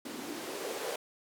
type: noise with band-pass filter sweep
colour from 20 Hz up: blue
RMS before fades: -39 dBFS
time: 0.05-0.96 s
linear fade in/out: 5 ms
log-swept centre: 240 to 510 Hz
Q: 4.1
effects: none